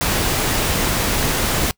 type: noise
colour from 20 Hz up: pink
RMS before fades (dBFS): -19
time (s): 0.01-1.71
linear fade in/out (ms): 0
effects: noise-tail reverb RT60 0.1 s tail -24 dB re dry